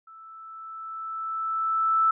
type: tone with level ramp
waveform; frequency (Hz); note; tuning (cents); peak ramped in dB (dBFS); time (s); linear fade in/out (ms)
sine; 1318.5; E6; 0; -45 to -17; 0.07-2.11; 5
effects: none